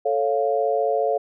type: chord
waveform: sine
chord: A augmented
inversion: none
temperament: equal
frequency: 440 / 554.4 / 698.5 Hz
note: A4 / C#5 / E#5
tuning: 0 / 0 / 0 cents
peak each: -23 dBFS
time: 0.05-1.18 s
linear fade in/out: 10 ms
effects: none